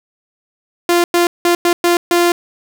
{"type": "tone bursts at uneven times", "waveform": "sawtooth", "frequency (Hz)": 347.3, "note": "F4", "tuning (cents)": -10, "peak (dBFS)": -6, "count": 6, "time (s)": [[0.89, 1.04], [1.14, 1.27], [1.45, 1.55], [1.65, 1.73], [1.84, 1.97], [2.11, 2.32]], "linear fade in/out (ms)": 2, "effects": []}